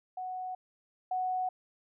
sine tone pair in turn, 740 / 740 Hz, F#5 / F#5, 0 / 0 cents, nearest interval unison, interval 0 cents, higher neither, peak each -35 / -29 dBFS, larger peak second, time 0.17-0.55 / 1.11-1.49 s, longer neither, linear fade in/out 5 ms, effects none

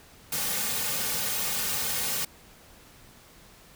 white noise with comb filter, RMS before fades -29 dBFS, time 0.32-2.25 s, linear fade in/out 5 ms, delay 3 ms, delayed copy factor -0.8, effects pink hiss -53 dBFS RMS until 3.75 s

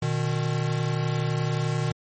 square tone pair together, 121.6 / 153.21 Hz, B2 / D#3, -26 / -26 cents, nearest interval major third, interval 400 cents, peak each -27 dBFS, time 0.02-1.92 s, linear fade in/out 5 ms, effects MP3 32 kbps

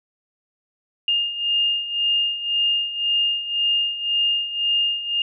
sine beating tone pair, 2823 / 2824.9 Hz, F7 / F7, +18 / +19 cents, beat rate 1.9 Hz, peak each -25 / -20 dBFS, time 1.08-5.22 s, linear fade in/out 2 ms, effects none

